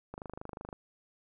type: click train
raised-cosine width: 1 ms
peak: -27 dBFS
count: 16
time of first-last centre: 0.14-0.728 s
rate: 25.5 Hz
effects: none